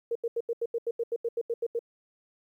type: tone bursts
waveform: sine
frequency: 466.2 Hz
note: A#4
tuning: in tune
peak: -26 dBFS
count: 14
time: 0.11-1.792 s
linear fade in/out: 5 ms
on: 44 ms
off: 82 ms
effects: 11-bit